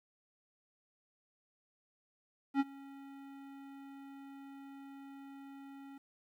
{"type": "tone with ADSR envelope", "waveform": "square", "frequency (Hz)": 275.4, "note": "C#4", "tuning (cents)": -11, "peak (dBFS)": -26, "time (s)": [2.54, 5.98], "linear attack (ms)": 60, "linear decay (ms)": 33, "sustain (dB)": -23, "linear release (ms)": 6, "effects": ["low-pass 2000 Hz 12 dB/octave", "11-bit"]}